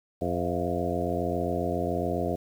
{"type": "harmonic tone with a mistuned harmonic", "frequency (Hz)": 87.31, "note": "F2", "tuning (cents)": 0, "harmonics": [1, 2, 3, 4, 5, 6, 7, 8], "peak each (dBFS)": [-34, -34, -34, -34, -34, -34, -34, -34], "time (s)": [0.21, 2.36], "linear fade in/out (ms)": 10, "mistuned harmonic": 7, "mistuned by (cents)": 72, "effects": ["9-bit"]}